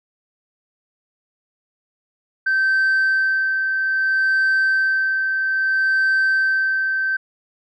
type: tone with tremolo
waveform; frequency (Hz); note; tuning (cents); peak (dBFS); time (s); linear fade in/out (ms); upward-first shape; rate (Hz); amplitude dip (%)
sine; 1551; G6; -19; -12; 2.46-7.17; 10; sine; 0.61; 45
effects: tanh soft clip ceiling -13 dBFS